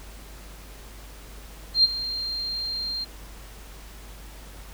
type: tone with ADSR envelope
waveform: sine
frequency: 4186 Hz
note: C8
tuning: in tune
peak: -12 dBFS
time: 1.74-3.05 s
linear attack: 100 ms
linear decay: 25 ms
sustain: -15 dB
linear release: 17 ms
effects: added 50 Hz sine -42 dBFS peak until 4.73 s + pink hiss -47 dBFS RMS until 4.73 s